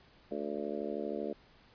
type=harmonic tone with a mistuned harmonic; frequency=72.8 Hz; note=D2; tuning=15 cents flat; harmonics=3 / 4 / 5 / 6 / 7 / 8 / 9; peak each=-42 / -42 / -41 / -40 / -45 / -42 / -47 dBFS; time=0.31-1.33 s; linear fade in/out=5 ms; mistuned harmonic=9; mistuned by=+40 cents; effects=pink hiss -62 dBFS RMS until 1.74 s + resampled to 11025 Hz